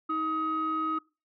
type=tone pair together; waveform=sine; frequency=315.7 / 1262.8 Hz; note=D#4 / D#6; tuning=+25 / +25 cents; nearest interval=2 octaves; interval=2400 cents; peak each=-31 / -27 dBFS; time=0.09-0.99 s; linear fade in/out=10 ms; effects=noise-tail reverb RT60 0.3 s tail -23 dB re dry + tanh soft clip ceiling -22 dBFS